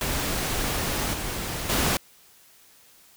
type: noise with level steps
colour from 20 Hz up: pink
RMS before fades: -27 / -31 / -23 dBFS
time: 0.01-1.97 s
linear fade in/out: 2 ms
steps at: 1.13 / 1.69 s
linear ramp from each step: 10 ms
effects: white hiss -55 dBFS RMS until 3.16 s